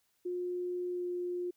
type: tone with pitch glide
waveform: sine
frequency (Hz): 357.5 to 355.2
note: F4 to F4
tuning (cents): +41 to +29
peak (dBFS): -33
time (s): 0.25-1.51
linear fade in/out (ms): 10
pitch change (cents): -12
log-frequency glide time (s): 0.9-1.05
effects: white hiss -75 dBFS RMS until 1.56 s